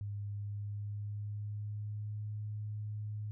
sine tone with pitch glide, 102.1 to 105.64 Hz, G#2 to G#2, -29 to +30 cents, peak -37 dBFS, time 0.01-3.31 s, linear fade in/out 0 ms, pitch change +59 cents, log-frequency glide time 0.28-2.29 s, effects none

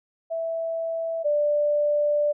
sine tone pair in turn, 658 / 589.7 Hz, E5 / D5, -3 / +7 cents, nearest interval major second, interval 190 cents, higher first, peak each -25 / -19 dBFS, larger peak second, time 0.3-1.24 / 1.24-2.33 s, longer second, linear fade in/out 20 ms, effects none

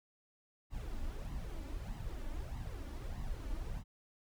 brown noise with flanger, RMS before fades -41 dBFS, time 0.7-3.84 s, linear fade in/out 50 ms, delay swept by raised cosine 1 to 3.5 ms, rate 1.6 Hz, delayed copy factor +0.65, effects none

